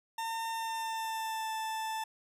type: tone with pitch glide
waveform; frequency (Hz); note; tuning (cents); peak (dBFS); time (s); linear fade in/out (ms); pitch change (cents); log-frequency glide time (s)
40% pulse; 907 to 881.7; A#5 to A5; -48 to +3; -33; 0.18-2.04; 5; -49; 0.51-1.52
effects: resampled to 32000 Hz